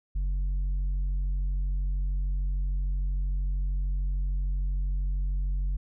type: tone with tanh clipping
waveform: sine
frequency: 46.56 Hz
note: F#1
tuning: 12 cents sharp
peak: -26 dBFS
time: 0.15-5.77 s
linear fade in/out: 10 ms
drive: 4 dB
effects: none